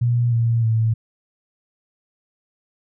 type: tone with pitch steps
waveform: sine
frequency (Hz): 120 / 116.05 / 112.22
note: B2 / A#2 / A2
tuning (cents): -49 / -7 / +35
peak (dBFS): -15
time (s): 0.01-0.94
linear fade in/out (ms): 10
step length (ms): 310
effects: none